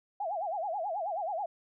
sine tone with vibrato, 735 Hz, F#5, 12 cents flat, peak -31 dBFS, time 0.2-1.46 s, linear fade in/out 5 ms, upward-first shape sine, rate 9.3 Hz, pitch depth 240 cents each way, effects none

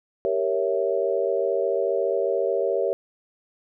sine chord, G diminished seventh, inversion none, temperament equal, 392 / 466.2 / 554.4 / 659.3 Hz, G4 / Bb4 / Db5 / Fb5, 0 / 0 / 0 / 0 cents, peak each -26 / -26 / -25 / -29 dBFS, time 0.25-2.93 s, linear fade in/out 0 ms, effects none

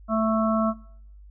harmonic tone, 220.6 Hz, A3, 5 cents sharp, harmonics 1 / 3 / 5 / 6, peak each -23 / -25 / -29 / -29 dBFS, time 0.08-0.74 s, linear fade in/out 50 ms, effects noise-tail reverb RT60 0.7 s tail -24 dB re dry + added 50 Hz sine -44 dBFS peak until 1.3 s

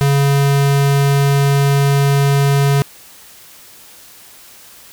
square tone, 140.1 Hz, C#3, 19 cents sharp, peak -11 dBFS, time 0.01-2.82 s, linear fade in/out 0 ms, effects white hiss -41 dBFS RMS until 4.92 s

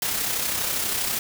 white noise with amplitude modulation, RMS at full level -24 dBFS, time 0.02-1.19 s, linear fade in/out 2 ms, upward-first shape sine, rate 32.4 Hz, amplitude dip 40%, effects none

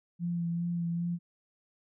sine tone with vibrato, 171.1 Hz, F3, 35 cents flat, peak -29 dBFS, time 0.19-1.19 s, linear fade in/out 50 ms, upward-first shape sine, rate 2.5 Hz, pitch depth 20 cents each way, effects none

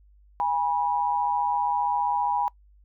sine tone pair together, 819 / 974 Hz, G#5 / B5, -24 / -24 cents, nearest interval minor third, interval 300 cents, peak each -25 dBFS, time 0.4-2.48 s, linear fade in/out 0 ms, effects noise-tail reverb RT60 0.1 s tail -23 dB re dry + added 50 Hz sine -53 dBFS peak until 2.84 s

